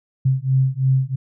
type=beating tone pair; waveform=sine; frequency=130.81 / 133.81 Hz; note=C3 / C3; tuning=0 / +39 cents; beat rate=3 Hz; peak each=-18 dBFS; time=0.25-1.16 s; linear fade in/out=10 ms; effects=none